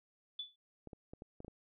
sine tone with exponential decay, 3468 Hz, A7, 26 cents flat, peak -36 dBFS, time 0.39-0.56 s, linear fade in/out 5 ms, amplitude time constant 35 ms
clicks, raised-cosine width 2 ms, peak -35 dBFS, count 7, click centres 0.873 / 0.932 / 1.135 / 1.221 / 1.404 / 1.447 / 1.481 s
effects none

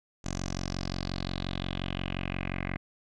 10% pulse tone with low-pass filter sweep, 45.66 Hz, F#1, 22 cents flat, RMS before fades -34 dBFS, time 0.24-2.77 s, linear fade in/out 10 ms, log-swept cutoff 6700 to 2100 Hz, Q 4.5, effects none

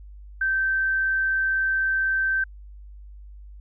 sine tone, 1554 Hz, G6, 16 cents flat, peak -20 dBFS, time 0.41-2.44 s, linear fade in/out 5 ms, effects added 50 Hz sine -40 dBFS peak until 3.6 s

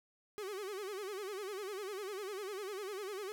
45% pulse tone with vibrato, 398.4 Hz, G4, 28 cents sharp, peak -40 dBFS, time 0.38-3.32 s, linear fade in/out 0 ms, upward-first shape sine, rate 10 Hz, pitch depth 130 cents each way, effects none

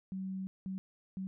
sine tone bursts at uneven times, 189.9 Hz, F#3, 45 cents sharp, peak -36 dBFS, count 3, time 0.12-0.47 / 0.66-0.78 / 1.17-1.27 s, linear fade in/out 0 ms, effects none

